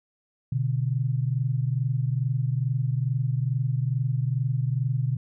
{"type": "tone pair together", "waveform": "sine", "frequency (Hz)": [123.47, 145.8], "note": ["B2", "D3"], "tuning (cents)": [0, -12], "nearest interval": "minor third", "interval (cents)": 288, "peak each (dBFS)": [-24, -27], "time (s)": [0.52, 5.17], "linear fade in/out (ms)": 5, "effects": []}